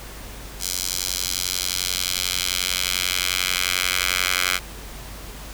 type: tone with high-pass filter sweep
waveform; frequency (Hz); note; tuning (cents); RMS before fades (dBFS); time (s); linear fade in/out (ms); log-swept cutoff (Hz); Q
10% pulse; 91.3; F#2; -23; -24; 0.59-4.6; 50; 5400 to 1900; 1.2
effects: added 50 Hz sine -39 dBFS peak until 5.53 s + pink hiss -39 dBFS RMS until 5.53 s